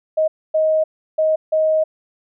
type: tone bursts at uneven times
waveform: sine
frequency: 628 Hz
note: D#5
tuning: 16 cents sharp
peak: -13 dBFS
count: 4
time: 0.17-0.28 / 0.54-0.84 / 1.18-1.36 / 1.52-1.84 s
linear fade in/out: 10 ms
effects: none